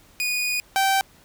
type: tone pair in turn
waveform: sawtooth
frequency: 2466 / 776.7 Hz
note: D#7 / G5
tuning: -16 / -16 cents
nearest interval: octave + minor sixth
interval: 2000 cents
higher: first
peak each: -19 / -14 dBFS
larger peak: second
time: 0.2-0.6 / 0.76-1.01 s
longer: first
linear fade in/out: 0 ms
effects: pink hiss -54 dBFS RMS until 1.24 s